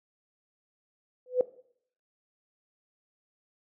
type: tone with exponential growth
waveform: sine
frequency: 502 Hz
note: B4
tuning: 28 cents sharp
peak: -16 dBFS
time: 1.26-1.41 s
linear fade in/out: 2 ms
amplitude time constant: 31 ms
effects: noise-tail reverb RT60 0.6 s tail -17 dB re dry